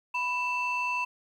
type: tone pair together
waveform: sine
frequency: 987.8 / 2662 Hz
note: B5 / E7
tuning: 0 / +16 cents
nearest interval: octave + perfect fourth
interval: 1716 cents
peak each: -28 dBFS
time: 0.14-1.05 s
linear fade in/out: 10 ms
effects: tanh soft clip ceiling -23 dBFS + 10-bit